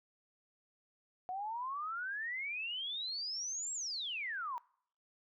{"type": "exponential two-way sweep", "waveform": "sine", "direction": "up then down", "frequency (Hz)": [722, 7700, 927], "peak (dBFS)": -37, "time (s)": [1.29, 4.58], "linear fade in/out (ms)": 0, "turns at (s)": 3.73, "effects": ["noise-tail reverb RT60 0.6 s tail -24 dB re dry"]}